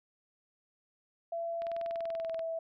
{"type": "tone with pitch glide", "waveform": "sine", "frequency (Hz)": [673, 656.1], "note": ["E5", "E5"], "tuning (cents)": [36, -8], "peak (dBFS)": -33, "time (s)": [1.32, 2.59], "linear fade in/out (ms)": 5, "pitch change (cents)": -44, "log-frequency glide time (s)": [1.89, 2.3]}
{"type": "click train", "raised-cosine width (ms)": 0.3, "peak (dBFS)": -31, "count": 17, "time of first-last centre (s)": [1.62, 2.393], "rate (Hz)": 20.7}
{"effects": []}